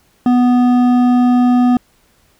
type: tone with hard clipping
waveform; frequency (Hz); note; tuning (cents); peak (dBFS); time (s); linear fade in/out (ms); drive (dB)
sine; 246.9; B3; 0; -10; 0.26-1.77; 2; 9
effects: pink hiss -55 dBFS RMS until 2.39 s